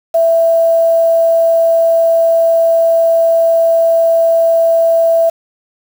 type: tone with quantisation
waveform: sine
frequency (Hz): 662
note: E5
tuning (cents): +7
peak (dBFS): -7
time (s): 0.14-5.3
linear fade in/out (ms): 10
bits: 5
effects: none